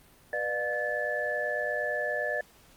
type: tone cluster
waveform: sine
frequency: 489.5 / 599 / 707 / 1736 Hz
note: B4 / D5 / F5 / A6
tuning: -15 / +34 / +21 / -24 cents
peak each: -36 / -32 / -38 / -31 dBFS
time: 0.33-2.41 s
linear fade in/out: 2 ms
effects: pink hiss -58 dBFS RMS until 2.76 s + Opus 32 kbps